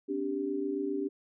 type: chord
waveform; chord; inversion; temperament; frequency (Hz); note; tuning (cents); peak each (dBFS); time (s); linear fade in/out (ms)
sine; C suspended second; none; equal with one note detuned; 261.6 / 289.1 / 392; C4 / D4 / G4; 0 / -27 / 0; -39 / -33 / -33; 0.08-1.09; 20
effects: none